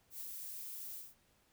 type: noise with ADSR envelope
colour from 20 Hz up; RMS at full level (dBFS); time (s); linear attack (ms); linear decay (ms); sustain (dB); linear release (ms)
violet; -43; 0.1-1.15; 110; 3; -3; 200
effects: pink hiss -72 dBFS RMS until 1.52 s